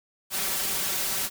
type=noise with comb filter; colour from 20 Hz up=white; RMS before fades=-28 dBFS; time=0.3-1.3 s; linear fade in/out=50 ms; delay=5.2 ms; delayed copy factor=+0.65; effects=none